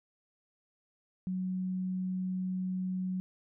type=tone; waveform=sine; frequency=185.2 Hz; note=F#3; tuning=2 cents sharp; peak=-31 dBFS; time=1.27-3.2 s; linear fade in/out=0 ms; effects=none